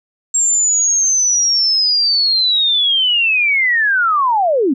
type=linear sweep; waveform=sine; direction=down; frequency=7500 to 238.6 Hz; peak=-11 dBFS; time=0.34-4.74 s; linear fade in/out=10 ms; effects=none